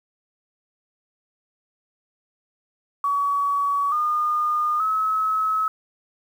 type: tone with pitch steps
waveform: sine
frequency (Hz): 1132 / 1218 / 1288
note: C#6 / D#6 / E6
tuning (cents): +36 / -37 / -41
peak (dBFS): -19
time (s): 3.04-5.68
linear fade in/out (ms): 2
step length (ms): 880
effects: 8-bit